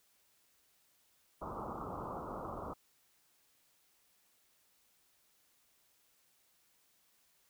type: low-pass noise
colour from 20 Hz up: white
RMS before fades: -43 dBFS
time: 1.41-2.74 s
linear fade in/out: 10 ms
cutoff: 1300 Hz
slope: 96 dB/octave
effects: white hiss -72 dBFS RMS until 7.49 s